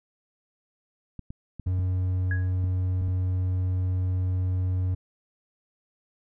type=clicks; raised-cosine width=5 ms; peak=-25 dBFS; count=8; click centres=1.193 / 1.305 / 1.597 / 1.671 / 1.791 / 2.641 / 3.016 / 3.082 s
type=tone; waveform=triangle; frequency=92 Hz; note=F#2; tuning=9 cents flat; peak=-21 dBFS; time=1.66-4.95 s; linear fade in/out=10 ms
type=tone with exponential decay; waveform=sine; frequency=1661.2 Hz; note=G#6; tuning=in tune; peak=-27 dBFS; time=2.31-2.53 s; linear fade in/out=2 ms; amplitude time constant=47 ms
effects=none